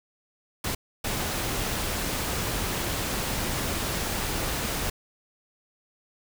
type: noise bursts at uneven times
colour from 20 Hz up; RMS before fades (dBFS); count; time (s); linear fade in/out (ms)
pink; -29; 2; 0.64-0.75 / 1.04-4.9; 5
effects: none